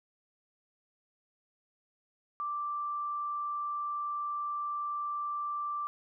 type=tone; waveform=sine; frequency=1174.7 Hz; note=D6; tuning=in tune; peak=-32 dBFS; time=2.4-5.87 s; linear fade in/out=0 ms; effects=none